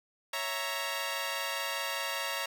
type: chord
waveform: 10% pulse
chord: A# diminished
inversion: first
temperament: equal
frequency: 554.4 / 659.3 / 932.3 Hz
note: C#5 / E5 / A#5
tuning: 0 / 0 / 0 cents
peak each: -29 / -30 / -27 dBFS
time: 0.33-2.46 s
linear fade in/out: 5 ms
effects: none